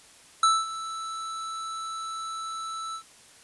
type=tone with ADSR envelope; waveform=square; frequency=1318.5 Hz; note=E6; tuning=in tune; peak=-17 dBFS; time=0.43-3.03 s; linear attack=3 ms; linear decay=220 ms; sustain=-16 dB; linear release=84 ms; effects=white hiss -53 dBFS RMS until 3.43 s + resampled to 24000 Hz